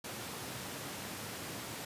pink high-pass noise, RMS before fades -43 dBFS, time 0.04-1.85 s, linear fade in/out 5 ms, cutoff 100 Hz, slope 24 dB/octave, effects resampled to 32000 Hz

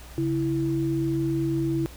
sine tone pair together, 138.58 / 329.6 Hz, C#3 / E4, 0 / 0 cents, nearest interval octave + minor third, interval 1500 cents, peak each -27 / -24 dBFS, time 0.18-1.86 s, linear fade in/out 0 ms, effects added 60 Hz sine -42 dBFS peak until 1.96 s + pink hiss -47 dBFS RMS until 1.96 s

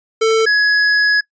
square tone pair in turn, 444.9 / 1679.7 Hz, A4 / G#6, +19 / +19 cents, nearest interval octave + major seventh, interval 2300 cents, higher second, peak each -11 dBFS, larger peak neither, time 0.21-0.46 / 0.46-1.21 s, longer second, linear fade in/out 10 ms, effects noise-tail reverb RT60 0.1 s tail -23 dB re dry + resampled to 16000 Hz

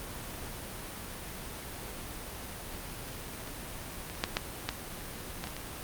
clicks, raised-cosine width 0.2 ms, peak -26 / -24 / -24 / -25 / -9 / -10 / -12 / -16 / -22 / -22 dBFS, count 10, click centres 3.087 / 3.475 / 4.099 / 4.152 / 4.239 / 4.369 / 4.69 / 5.44 / 5.472 / 5.566 s, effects pink hiss -41 dBFS RMS until 5.83 s + Opus 32 kbps

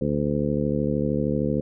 harmonic tone, 73.1 Hz, D2, 7 cents flat, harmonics 1 / 2 / 3 / 4 / 5 / 6 / 7, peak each -34 / -27 / -26 / -29 / -34 / -30 / -29 dBFS, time 0.01-1.61 s, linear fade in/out 5 ms, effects none

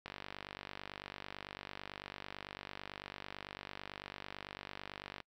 click train, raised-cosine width 0.3 ms, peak -27 dBFS, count 253, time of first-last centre 0.06-5.203 s, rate 49 Hz, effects noise-tail reverb RT60 0.1 s tail -26 dB re dry

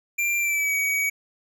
square tone with pitch glide, 2373 to 2262 Hz, D7 to C#7, +17 to +34 cents, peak -22 dBFS, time 0.18-1.1 s, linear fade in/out 10 ms, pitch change -83 cents, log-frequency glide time 0.38-0.74 s, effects none

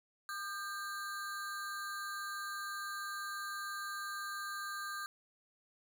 square ring-modulated tone, 1396.9 Hz, F6, in tune, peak -37 dBFS, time 0.29-5.06 s, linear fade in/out 0 ms, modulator 187 Hz, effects none

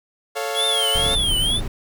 sawtooth chord, A augmented, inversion none, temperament equal, 440 / 554.4 / 698.5 Hz, A4 / C#5 / E#5, 0 / 0 / 0 cents, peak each -24 dBFS, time 0.35-1.16 s, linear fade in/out 20 ms
square tone with vibrato, 3266 Hz, G#7, 30 cents flat, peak -19 dBFS, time 0.54-1.61 s, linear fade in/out 50 ms, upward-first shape triangle, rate 2.1 Hz, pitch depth 180 cents each way
brown noise, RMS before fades -25 dBFS, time 0.95-1.68 s, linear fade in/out 5 ms
effects none

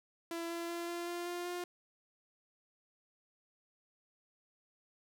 sawtooth tone with pitch steps, 335.9 / 338.8 / 341.8 / 344.7 / 347.7 / 350.8 / 353.8 Hz, E4 / E4 / F4 / F4 / F4 / F4 / F4, +33 / +48 / -37 / -23 / -8 / +8 / +23 cents, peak -34 dBFS, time 0.31-1.64 s, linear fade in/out 2 ms, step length 190 ms, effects none

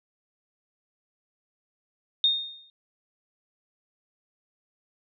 sine tone with exponential decay, 3679 Hz, A#7, 24 cents flat, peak -16 dBFS, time 2.24-2.7 s, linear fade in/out 1 ms, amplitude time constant 100 ms, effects none

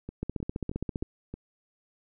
two click trains, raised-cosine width 3 ms, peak -18 / -24 dBFS, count 13 / 5, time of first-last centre 0.23-1.025 / 0.09-1.34 s, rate 15.1 / 3.2 Hz, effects none

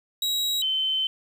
40% pulse / sine tone pair in turn, 3847 / 3073 Hz, B7 / G7, -46 / -35 cents, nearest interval major third, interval 389 cents, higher first, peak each -22 dBFS, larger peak neither, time 0.22-0.62 / 0.62-1.07 s, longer second, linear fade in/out 2 ms, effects 9-bit

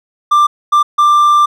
triangle tone bursts at uneven times, 1184 Hz, D6, 14 cents sharp, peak -4 dBFS, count 3, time 0.31-0.47 / 0.72-0.83 / 0.98-1.46 s, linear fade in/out 10 ms, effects none

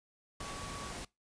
sine tone in noise, 1131 Hz, C#6, 34 cents sharp, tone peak -46 dBFS, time 0.4-0.92 s, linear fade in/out 5 ms, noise pink, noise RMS -43 dBFS, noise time 0.4-1.05 s, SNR -6 dB, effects noise-tail reverb RT60 0.2 s tail -22 dB re dry + resampled to 22050 Hz

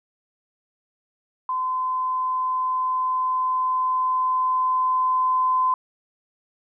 sine tone with level ramp, 1025 Hz, C6, 36 cents flat, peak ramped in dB -22 to -17 dBFS, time 1.49-5.74 s, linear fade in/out 2 ms, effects none

